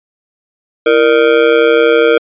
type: tone with amplitude modulation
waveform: square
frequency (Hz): 466.2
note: A#4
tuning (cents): 0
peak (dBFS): -3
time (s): 0.86-2.18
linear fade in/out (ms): 5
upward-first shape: sine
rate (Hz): 132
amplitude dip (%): 90
effects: resampled to 8000 Hz